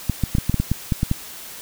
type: clicks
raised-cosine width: 5 ms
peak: -6 dBFS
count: 11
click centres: 0.097 / 0.237 / 0.351 / 0.384 / 0.496 / 0.543 / 0.6 / 0.716 / 0.922 / 1.031 / 1.114 s
effects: white hiss -37 dBFS RMS until 1.61 s